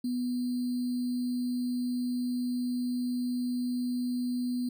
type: tone with sample-and-hold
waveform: sine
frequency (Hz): 247.2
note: B3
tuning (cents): +2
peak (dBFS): -28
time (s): 0.04-4.69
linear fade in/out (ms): 5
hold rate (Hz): 4410
effects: none